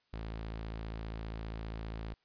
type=tone; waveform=sawtooth; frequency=55 Hz; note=A1; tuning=in tune; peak=-35 dBFS; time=0.13-2.14 s; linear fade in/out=5 ms; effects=white hiss -75 dBFS RMS until 2.24 s + resampled to 11025 Hz